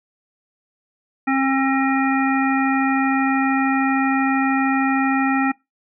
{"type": "harmonic tone", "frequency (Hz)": 268.7, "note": "C4", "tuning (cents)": 46, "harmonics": [1, 3, 5, 7, 9], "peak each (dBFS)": [-18, -23, -25, -26, -28], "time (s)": [1.27, 5.52], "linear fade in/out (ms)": 10, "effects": ["noise-tail reverb RT60 0.2 s tail -23 dB re dry"]}